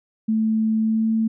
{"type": "tone with pitch glide", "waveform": "sine", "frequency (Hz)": [220, 222.6], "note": ["A3", "A3"], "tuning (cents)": [0, 20], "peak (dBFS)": -17, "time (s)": [0.28, 1.28], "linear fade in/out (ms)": 10, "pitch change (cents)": 20, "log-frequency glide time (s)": [0.8, 1.11], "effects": []}